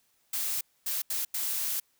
blue noise bursts at uneven times, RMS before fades -31 dBFS, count 4, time 0.33-0.61 / 0.86-1.02 / 1.1-1.25 / 1.34-1.8 s, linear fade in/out 5 ms, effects white hiss -70 dBFS RMS until 1.99 s

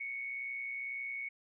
sine tone with amplitude modulation, 2217 Hz, C#7, in tune, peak -35 dBFS, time 0-1.29 s, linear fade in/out 10 ms, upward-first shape sine, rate 122 Hz, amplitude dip 45%, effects none

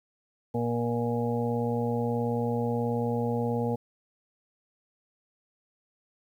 harmonic tone, 118.5 Hz, A#2, 29 cents sharp, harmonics 1 / 2 / 4 / 5 / 6 / 7, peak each -31 / -30 / -30 / -40 / -41 / -36 dBFS, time 0.54-3.76 s, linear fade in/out 10 ms, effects 10-bit

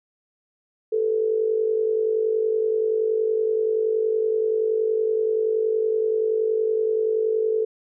sine tone with amplitude modulation, 440 Hz, A4, in tune, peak -16 dBFS, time 0.92-7.65 s, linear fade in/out 10 ms, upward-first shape sine, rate 50.6 Hz, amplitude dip 65%, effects none

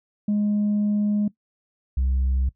sine tone pair in turn, 207.7 / 65.24 Hz, G#3 / C2, 0 / -4 cents, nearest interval octave + minor sixth, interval 2004 cents, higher first, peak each -17 dBFS, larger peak neither, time 0.28-1.28 / 1.97-2.49 s, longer first, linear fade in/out 5 ms, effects noise-tail reverb RT60 0.1 s tail -19 dB re dry + tanh soft clip ceiling -17 dBFS

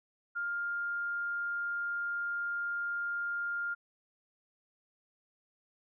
sine tone, 1404 Hz, F6, 9 cents sharp, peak -32 dBFS, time 0.35-3.75 s, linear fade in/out 20 ms, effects none

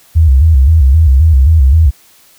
sine tone with vibrato, 73.1 Hz, D2, 7 cents flat, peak -3 dBFS, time 0.15-1.91 s, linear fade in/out 20 ms, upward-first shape square, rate 3.8 Hz, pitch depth 170 cents each way, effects white hiss -45 dBFS RMS until 2.38 s

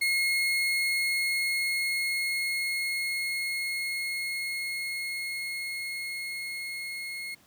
35% pulse tone with level ramp, 2158 Hz, C#7, 47 cents flat, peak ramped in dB -22 to -33 dBFS, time 0.01-7.35 s, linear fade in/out 10 ms, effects pink hiss -60 dBFS RMS until 7.46 s + high-pass 100 Hz 12 dB/octave

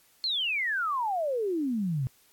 sine exponential sweep, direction down, 4342 to 123.47 Hz, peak -26 dBFS, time 0.24-2.07 s, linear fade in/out 0 ms, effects white hiss -62 dBFS RMS until 2.32 s + AAC 64 kbps

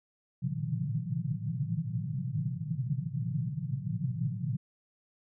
pink band-pass noise, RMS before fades -33 dBFS, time 0.42-4.57 s, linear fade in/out 10 ms, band 110 to 180 Hz, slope 96 dB/octave, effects none

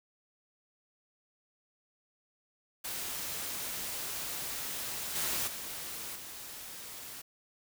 white noise with level steps, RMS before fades -38 / -33 / -41 / -45 dBFS, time 2.84-7.22 s, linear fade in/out 10 ms, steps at 5.15 / 5.47 / 6.15 s, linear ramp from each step 10 ms, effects none

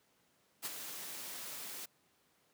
white noise with ADSR envelope, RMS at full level -38 dBFS, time 0.62-1.86 s, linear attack 37 ms, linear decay 24 ms, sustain -7 dB, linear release 10 ms, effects pink hiss -72 dBFS RMS until 2.53 s + high-pass 150 Hz 12 dB/octave

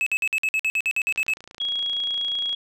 triangle tone bursts, 2590 Hz, E7, 31 cents flat, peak -18 dBFS, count 13, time 0.01-1.336 s, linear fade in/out 0 ms, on 54 ms, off 52 ms
click train, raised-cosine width 0.2 ms, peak -24 dBFS, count 42, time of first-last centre 1.09-2.529 s, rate 28.5 Hz
sine tone, 3311 Hz, G#7, 6 cents flat, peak -23 dBFS, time 1.6-2.55 s, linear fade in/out 5 ms
effects none

